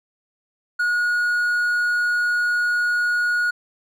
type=tone; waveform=triangle; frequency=1448 Hz; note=F#6; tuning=38 cents flat; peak=-16 dBFS; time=0.79-3.51 s; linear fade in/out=10 ms; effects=none